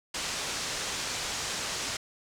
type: low-pass noise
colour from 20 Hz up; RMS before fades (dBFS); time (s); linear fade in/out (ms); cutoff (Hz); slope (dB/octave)
white; -34; 0.14-1.97; 5; 7400; 24
effects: none